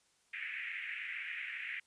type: band-pass noise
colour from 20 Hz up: pink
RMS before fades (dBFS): -42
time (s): 0.33-1.8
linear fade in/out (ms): 5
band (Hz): 1800 to 2500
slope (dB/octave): 48
effects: white hiss -72 dBFS RMS until 1.86 s + resampled to 22050 Hz